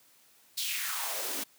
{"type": "noise with high-pass filter sweep", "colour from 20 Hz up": "white", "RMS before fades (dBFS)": -34, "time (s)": [0.57, 1.44], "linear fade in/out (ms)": 10, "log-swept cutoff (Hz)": [4000, 230], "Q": 3.2, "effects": ["white hiss -62 dBFS RMS until 1.58 s", "high-pass 100 Hz 12 dB/octave"]}